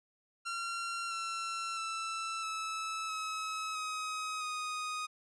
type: tone with pitch steps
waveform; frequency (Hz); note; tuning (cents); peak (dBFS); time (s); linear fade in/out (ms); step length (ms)
sawtooth; 1372 / 1350 / 1328.3 / 1307 / 1286.1 / 1265.4 / 1245.1; F6 / E6 / E6 / E6 / E6 / D#6 / D#6; -31 / +41 / +13 / -15 / -43 / +29 / +1; -32; 0.45-5.07; 20; 660
effects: resampled to 22050 Hz